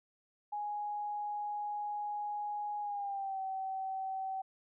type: tone with pitch glide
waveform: sine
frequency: 830.6 to 766.1 Hz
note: G#5 to G5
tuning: 0 to -40 cents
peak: -35 dBFS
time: 0.52-4.42 s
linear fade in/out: 10 ms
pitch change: -140 cents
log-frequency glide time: 2.81-3.4 s
effects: none